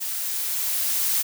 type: noise with level ramp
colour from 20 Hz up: blue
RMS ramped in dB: -29 to -22 dBFS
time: 0-1.23 s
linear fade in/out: 20 ms
effects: none